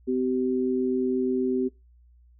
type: tone pair together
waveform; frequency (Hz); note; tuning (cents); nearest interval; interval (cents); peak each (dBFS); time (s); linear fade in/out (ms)
sine; 255.5 / 383.7; C4 / G4; -41 / -37; perfect fifth; 704; -25; 0.07-1.69; 20
effects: noise-tail reverb RT60 0.2 s tail -19 dB re dry + added 60 Hz sine -53 dBFS peak until 2.39 s